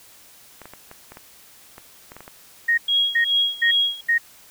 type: clicks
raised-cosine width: 0.5 ms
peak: -24 dBFS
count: 11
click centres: 0.617 / 0.656 / 0.736 / 0.914 / 1.12 / 1.171 / 1.781 / 2.119 / 2.166 / 2.206 / 2.279 s
type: tone bursts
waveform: sine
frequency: 1864.7 Hz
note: A#6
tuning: in tune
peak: -15 dBFS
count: 4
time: 2.68-4.182 s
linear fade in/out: 10 ms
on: 98 ms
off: 370 ms
type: tone with tremolo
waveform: sine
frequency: 3297 Hz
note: G#7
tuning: 13 cents flat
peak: -15 dBFS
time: 2.88-4.01 s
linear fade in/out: 5 ms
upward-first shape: sine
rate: 2.5 Hz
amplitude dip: 90%
effects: white hiss -49 dBFS RMS until 4.5 s